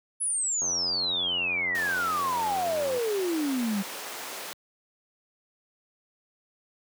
sine exponential sweep, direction down, 10460 to 190.5 Hz, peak -25 dBFS, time 0.2-3.83 s, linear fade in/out 20 ms
click train, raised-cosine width 1 ms, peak -26 dBFS, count 211, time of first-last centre 0.62-2.98 s, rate 89 Hz
pink high-pass noise, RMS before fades -38 dBFS, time 1.75-4.53 s, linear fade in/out 0 ms, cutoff 490 Hz, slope 12 dB/octave
effects high-pass 100 Hz 12 dB/octave

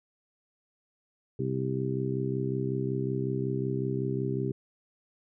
harmonic tone, 65.41 Hz, C2, in tune, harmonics 2 / 3 / 4 / 5 / 6, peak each -31 / -36 / -37 / -36 / -33 dBFS, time 1.39-4.52 s, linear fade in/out 5 ms, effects none

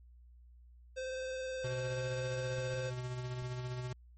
square tone with vibrato, 519 Hz, C5, 14 cents flat, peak -38 dBFS, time 0.96-2.91 s, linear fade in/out 20 ms, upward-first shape triangle, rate 19 Hz, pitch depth 18 cents each way
square tone with tremolo, 125.1 Hz, B2, 23 cents sharp, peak -37 dBFS, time 1.64-3.93 s, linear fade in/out 5 ms, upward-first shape sine, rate 15 Hz, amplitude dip 35%
clicks, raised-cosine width 5 ms, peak -40 dBFS, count 3, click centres 2.585 / 2.742 / 3.423 s
effects added 60 Hz sine -55 dBFS peak until 4.17 s + MP3 32 kbps

